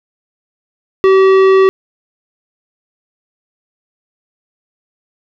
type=tone with tanh clipping; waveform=triangle; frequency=383 Hz; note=G4; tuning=40 cents flat; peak=-7 dBFS; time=1.04-1.69 s; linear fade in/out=0 ms; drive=18 dB; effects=none